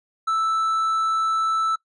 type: tone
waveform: triangle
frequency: 1318.5 Hz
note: E6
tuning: in tune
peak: -17 dBFS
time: 0.27-1.76 s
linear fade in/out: 10 ms
effects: noise-tail reverb RT60 0.1 s tail -20 dB re dry + resampled to 24000 Hz